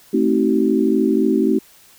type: chord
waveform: sine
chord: A diminished seventh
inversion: none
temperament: just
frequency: 220 / 264 / 316.8 / 380.2 Hz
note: A3 / C4 / Eb4 / Gb4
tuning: 0 / +16 / +31 / +47 cents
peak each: -19 dBFS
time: 0.13-1.59 s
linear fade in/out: 10 ms
effects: white hiss -49 dBFS RMS until 1.98 s